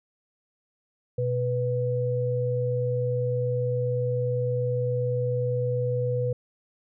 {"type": "tone pair together", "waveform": "sine", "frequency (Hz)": [123.47, 493.9], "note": ["B2", "B4"], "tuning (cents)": [0, 0], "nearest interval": "2 octaves", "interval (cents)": 2400, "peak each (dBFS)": [-26, -26], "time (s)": [1.18, 6.33], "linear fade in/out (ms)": 5, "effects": []}